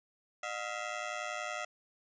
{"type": "ring-modulated tone", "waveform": "15% pulse", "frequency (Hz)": 664, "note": "E5", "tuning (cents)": 12, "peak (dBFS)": -27, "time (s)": [0.43, 1.65], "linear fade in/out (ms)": 5, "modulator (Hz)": 55.4, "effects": ["resampled to 16000 Hz"]}